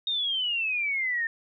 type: exponential sweep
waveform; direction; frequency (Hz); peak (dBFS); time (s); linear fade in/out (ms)
sine; down; 3727 to 1800; -25; 0.07-1.27; 2
effects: none